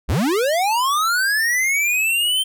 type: linear sweep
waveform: square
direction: up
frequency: 41.92 to 3136 Hz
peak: -17 dBFS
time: 0.08-2.44 s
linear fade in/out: 20 ms
effects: none